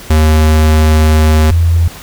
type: tone pair in turn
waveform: square / sine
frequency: 77.78 / 84.04 Hz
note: D#2 / E2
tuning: 0 / +34 cents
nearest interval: minor second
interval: 134 cents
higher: second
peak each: -6 dBFS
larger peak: neither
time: 0.1-1.51 / 1.51-1.88 s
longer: first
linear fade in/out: 5 ms
effects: pink hiss -31 dBFS RMS until 2.02 s